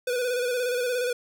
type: tone with vibrato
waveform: square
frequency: 493.9 Hz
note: B4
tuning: in tune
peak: -25 dBFS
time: 0.07-1.13 s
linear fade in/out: 5 ms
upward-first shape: square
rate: 17 Hz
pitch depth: 37 cents each way
effects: none